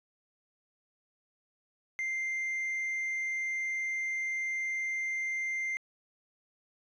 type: tone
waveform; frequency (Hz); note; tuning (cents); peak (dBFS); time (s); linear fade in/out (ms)
sine; 2093; C7; 0; -28; 1.99-5.77; 0
effects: tanh soft clip ceiling -30 dBFS